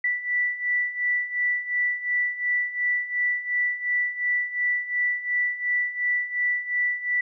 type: beating tone pair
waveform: sine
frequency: 1966 / 1968.8 Hz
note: B6 / B6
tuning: -8 / -6 cents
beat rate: 2.8 Hz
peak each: -28 / -24 dBFS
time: 0.04-7.21 s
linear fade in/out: 5 ms
effects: none